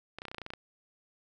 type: clicks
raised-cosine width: 0.3 ms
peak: -24 dBFS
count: 11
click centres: 0.186 / 0.219 / 0.253 / 0.283 / 0.315 / 0.346 / 0.383 / 0.417 / 0.464 / 0.504 / 0.536 s
effects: none